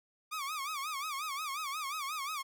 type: tone with vibrato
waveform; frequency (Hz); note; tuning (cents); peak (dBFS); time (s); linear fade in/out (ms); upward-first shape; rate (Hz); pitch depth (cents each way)
sawtooth; 1174.7; D6; 0; -32; 0.31-2.43; 20; sine; 5.6; 150
effects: none